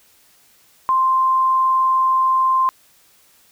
sine tone, 1046.5 Hz, C6, in tune, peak -13 dBFS, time 0.89-2.69 s, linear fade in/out 0 ms, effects white hiss -54 dBFS RMS until 3.51 s

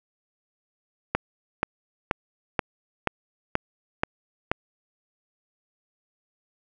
click train, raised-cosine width 0.5 ms, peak -6 dBFS, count 8, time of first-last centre 1.15-4.515 s, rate 2.08 Hz, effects none

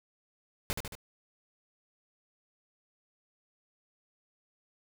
pink noise with echo, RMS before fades -32 dBFS, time 0.7-0.73 s, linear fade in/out 0 ms, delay 74 ms, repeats 3, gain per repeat -4 dB, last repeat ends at 0.952 s, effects none

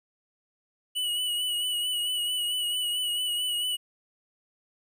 square tone with vibrato, 2940 Hz, F#7, 12 cents flat, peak -27 dBFS, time 0.95-3.77 s, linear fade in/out 20 ms, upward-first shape sine, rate 4.5 Hz, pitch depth 35 cents each way, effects 11-bit

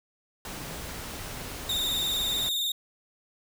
pink noise, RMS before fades -38 dBFS, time 0.45-2.49 s, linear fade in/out 2 ms
40% pulse tone with vibrato, 3682 Hz, A#7, 22 cents flat, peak -25 dBFS, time 1.69-2.72 s, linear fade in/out 5 ms, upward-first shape square, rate 20 Hz, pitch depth 44 cents each way
effects none

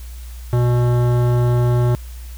sine tone with hard clipping, 121.7 Hz, B2, 25 cents flat, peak -15 dBFS, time 0.53-1.95 s, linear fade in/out 0 ms, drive 16 dB, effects added 60 Hz sine -30 dBFS peak until 2.37 s + white hiss -45 dBFS RMS until 2.37 s

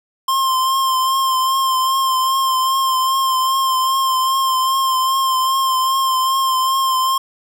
square tone with vibrato, 1054 Hz, C6, 12 cents sharp, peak -15 dBFS, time 0.28-7.18 s, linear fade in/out 5 ms, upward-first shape triangle, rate 2.5 Hz, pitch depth 36 cents each way, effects none

